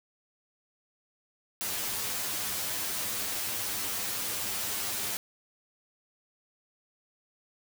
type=noise with comb filter; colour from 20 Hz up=white; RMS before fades=-33 dBFS; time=1.61-5.17 s; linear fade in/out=0 ms; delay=9.9 ms; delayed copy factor=+0.95; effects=none